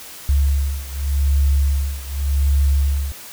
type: beating tone pair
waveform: sine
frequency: 69.6 / 70.46 Hz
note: C#2 / C#2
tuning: +8 / +29 cents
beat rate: 0.86 Hz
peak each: -17 / -19 dBFS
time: 0.29-3.12 s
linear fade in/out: 0 ms
effects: white hiss -37 dBFS RMS until 3.32 s